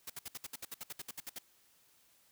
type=noise bursts; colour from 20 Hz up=white; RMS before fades=-43 dBFS; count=15; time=0.07-1.387 s; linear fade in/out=5 ms; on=29 ms; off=63 ms; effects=white hiss -68 dBFS RMS until 2.31 s